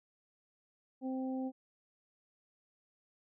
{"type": "harmonic tone", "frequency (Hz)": 260.8, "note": "C4", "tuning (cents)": -5, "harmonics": [1, 2, 3], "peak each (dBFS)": [-35, -44, -47], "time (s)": [1.01, 1.52], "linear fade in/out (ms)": 50, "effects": []}